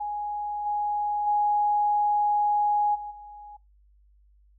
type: tone with level steps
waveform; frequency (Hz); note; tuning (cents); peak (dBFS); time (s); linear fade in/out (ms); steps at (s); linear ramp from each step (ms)
sine; 830.6; G#5; 0; -28 / -24 / -20 / -33 / -41; 0-3.57; 10; 0.65 / 1.26 / 2.94 / 3.1; 20
effects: noise-tail reverb RT60 0.2 s tail -20 dB re dry + added 50 Hz sine -56 dBFS peak until 4.58 s